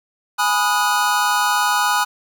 square chord, G# minor seventh, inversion none, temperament equal with one note detuned, 830.6 / 987.8 / 1244.5 / 1458.8 Hz, G#5 / B5 / D#6 / F#6, 0 / 0 / 0 / -25 cents, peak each -22 dBFS, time 0.38-2.05 s, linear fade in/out 20 ms, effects none

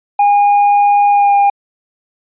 triangle tone with pitch glide, 816 to 805.7 Hz, G#5 to G5, -31 to +47 cents, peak -5 dBFS, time 0.19-1.5 s, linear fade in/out 5 ms, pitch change -22 cents, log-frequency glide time 1.1-1.35 s, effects resampled to 8000 Hz

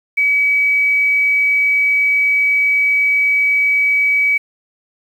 sine tone, 2277 Hz, C#7, 46 cents sharp, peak -11 dBFS, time 0.17-4.38 s, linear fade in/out 10 ms, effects 7-bit

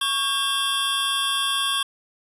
square tone cluster, 1112 / 1604 / 2706 / 3237 / 3475 Hz, C#6 / G6 / E7 / G#7 / A7, +5 / +39 / +45 / -45 / -22 cents, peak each -28 / -32 / -35 / -26 / -27 dBFS, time 0.01-1.83 s, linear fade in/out 5 ms, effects resampled to 32000 Hz

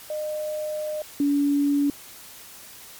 sine tone pair in turn, 610 / 285.4 Hz, D#5 / D4, -34 / -49 cents, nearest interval octave + minor second, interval 1315 cents, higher first, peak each -26 / -18 dBFS, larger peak second, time 0.1-1.02 / 1.2-1.9 s, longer first, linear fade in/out 2 ms, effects white hiss -44 dBFS RMS until 2.99 s + MP3 96 kbps

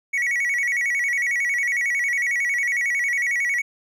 triangle tone with vibrato, 2076 Hz, C7, 14 cents flat, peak -18 dBFS, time 0.13-3.62 s, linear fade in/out 10 ms, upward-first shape square, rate 11 Hz, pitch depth 120 cents each way, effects none

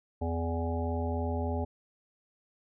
harmonic tone, 83.4 Hz, E2, 21 cents sharp, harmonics 1 / 3 / 5 / 7 / 9 / 10, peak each -31 / -36 / -38 / -39 / -41 / -41 dBFS, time 0.21-1.65 s, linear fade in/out 10 ms, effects none

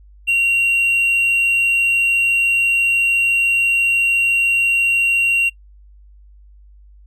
sine tone with hard clipping, 2753 Hz, F7, 25 cents flat, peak -13 dBFS, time 0.27-5.5 s, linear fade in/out 20 ms, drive 2 dB, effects noise-tail reverb RT60 0.1 s tail -22 dB re dry + added 50 Hz sine -42 dBFS peak until 7.06 s

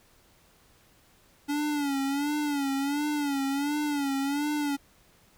square tone with vibrato, 285.1 Hz, C#4, 49 cents sharp, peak -27 dBFS, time 1.48-4.77 s, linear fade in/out 20 ms, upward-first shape sine, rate 1.4 Hz, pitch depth 81 cents each way, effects pink hiss -61 dBFS RMS until 5.37 s

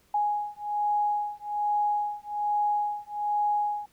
sine beating tone pair, 830.6 / 831.8 Hz, G#5 / G#5, 0 / +2 cents, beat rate 1.2 Hz, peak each -28 dBFS, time 0.14-3.86 s, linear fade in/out 5 ms, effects pink hiss -64 dBFS RMS until 3.92 s

